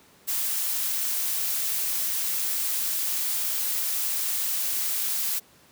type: noise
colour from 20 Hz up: blue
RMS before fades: -27 dBFS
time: 0.27-5.4 s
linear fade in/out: 20 ms
effects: pink hiss -56 dBFS RMS until 5.71 s + high-pass 100 Hz 12 dB/octave